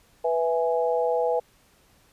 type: chord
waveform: sine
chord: E major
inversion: second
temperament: equal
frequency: 493.9 / 659.3 / 830.6 Hz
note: B4 / E5 / G#5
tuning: 0 / 0 / 0 cents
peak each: -23 / -27 / -28 dBFS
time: 0.24-1.4 s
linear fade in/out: 10 ms
effects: pink hiss -60 dBFS RMS until 2.12 s + resampled to 32000 Hz